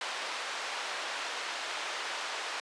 pink band-pass noise, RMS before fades -37 dBFS, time 0.01-2.6 s, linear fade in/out 2 ms, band 770 to 4700 Hz, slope 12 dB/octave, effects high-pass 300 Hz 12 dB/octave + resampled to 22050 Hz

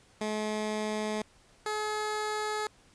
15% pulse tone pair in turn, 213.9 / 425.8 Hz, A3 / G#4, -49 / +43 cents, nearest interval octave, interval 1192 cents, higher second, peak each -24 dBFS, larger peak neither, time 0.21-1.22 / 1.66-2.67 s, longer neither, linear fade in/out 2 ms, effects pink hiss -61 dBFS RMS until 2.94 s + resampled to 22050 Hz

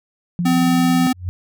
sine tone with tremolo, 174.61 Hz, F3, in tune, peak -16 dBFS, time 0.39-1.07 s, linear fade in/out 0 ms, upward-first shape triangle, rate 18 Hz, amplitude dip 30%
square tone, 255.5 Hz, C4, 41 cents flat, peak -15 dBFS, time 0.45-1.13 s, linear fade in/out 10 ms
sine tone with exponential growth, 90 Hz, F#2, 47 cents flat, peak -17 dBFS, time 1.08-1.29 s, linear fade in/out 0 ms, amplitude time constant 44 ms
effects none

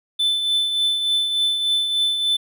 triangle tone with tremolo, 3520 Hz, A7, in tune, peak -14 dBFS, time 0.19-2.37 s, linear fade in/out 10 ms, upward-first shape triangle, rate 3.4 Hz, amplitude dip 50%, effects none

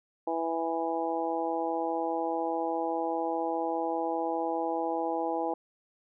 harmonic tone, 164.9 Hz, E3, 1 cent sharp, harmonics 2 / 3 / 4 / 5 / 6, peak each -34 / -34 / -35 / -32 / -41 dBFS, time 0.27-5.54 s, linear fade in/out 5 ms, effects none

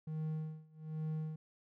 triangle tone with tremolo, 156.5 Hz, D#3, 10 cents sharp, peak -33 dBFS, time 0.07-1.36 s, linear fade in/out 5 ms, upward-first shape sine, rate 1.2 Hz, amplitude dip 95%, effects none

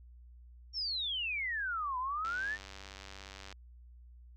sine exponential two-way sweep, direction down then up, 5588 to 987.8 to 1846 Hz, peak -33 dBFS, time 0.73-2.58 s, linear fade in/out 50 ms, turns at 1.98 s
click train, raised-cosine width 0.2 ms, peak -30 dBFS, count 125, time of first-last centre 2.25-3.526 s, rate 97.2 Hz
effects added 60 Hz sine -52 dBFS peak until 4.36 s

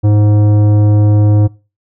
triangle tone with tanh clipping, 104.6 Hz, G#2, 13 cents sharp, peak -8 dBFS, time 0.03-1.48 s, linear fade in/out 20 ms, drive 17 dB, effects noise-tail reverb RT60 0.3 s tail -21 dB re dry

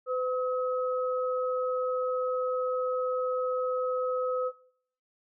sine tone pair together, 507 / 1277.6 Hz, B4 / D#6, +45 / +45 cents, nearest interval octave + major third, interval 1600 cents, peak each -28 / -33 dBFS, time 0.06-4.52 s, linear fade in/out 50 ms, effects noise-tail reverb RT60 0.6 s tail -19 dB re dry

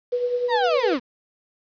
sine tone with tremolo, 490 Hz, B4, 14 cents flat, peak -18 dBFS, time 0.12-0.94 s, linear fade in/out 10 ms, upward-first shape triangle, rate 9.9 Hz, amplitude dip 60%
35% pulse linear sweep, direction down, 987.8 to 220 Hz, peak -18 dBFS, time 0.48-1 s, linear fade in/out 50 ms
effects resampled to 11025 Hz + 8-bit

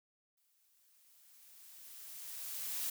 blue noise with exponential growth, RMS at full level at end -37 dBFS, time 0.37-2.9 s, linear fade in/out 5 ms, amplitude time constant 550 ms, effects none

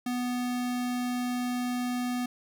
square tone, 246.9 Hz, B3, in tune, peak -29 dBFS, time 0.06-2.26 s, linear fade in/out 5 ms, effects none

